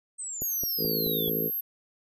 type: exponential sweep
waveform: sine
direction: down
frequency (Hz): 8372 to 3297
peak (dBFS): -33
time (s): 0.18-1.3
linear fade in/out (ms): 20
type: tone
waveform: sine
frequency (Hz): 12544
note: G9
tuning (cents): 0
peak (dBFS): -28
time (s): 0.41-1.61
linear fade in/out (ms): 10
type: click train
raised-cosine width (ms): 2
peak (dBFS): -24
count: 5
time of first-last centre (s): 0.42-1.282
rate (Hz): 4.64
type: harmonic tone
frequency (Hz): 55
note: A1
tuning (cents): 0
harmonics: 3 / 4 / 5 / 6 / 7 / 8 / 9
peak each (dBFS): -35 / -38 / -37 / -39 / -37 / -33 / -37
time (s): 0.77-1.51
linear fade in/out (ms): 50
effects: none